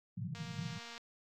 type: band-pass noise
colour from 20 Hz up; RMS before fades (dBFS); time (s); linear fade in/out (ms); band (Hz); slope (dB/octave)
white; -42; 0.17-0.79; 10; 100 to 190; 96
type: click train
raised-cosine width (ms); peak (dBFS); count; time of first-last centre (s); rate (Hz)
0.2; -33; 148; 0.35-0.978; 234
effects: AAC 48 kbps